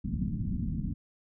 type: low-pass noise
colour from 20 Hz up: white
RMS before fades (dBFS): -32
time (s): 0.04-0.94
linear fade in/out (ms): 10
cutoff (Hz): 240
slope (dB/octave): 48
effects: none